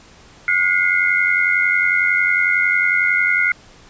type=tone cluster; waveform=sine; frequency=1441 / 2063 / 2154 Hz; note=F#6 / C7 / C7; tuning=-46 / -25 / +50 cents; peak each=-18 dBFS; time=0.48-3.52 s; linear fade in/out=2 ms; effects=pink hiss -46 dBFS RMS until 3.89 s + resampled to 16000 Hz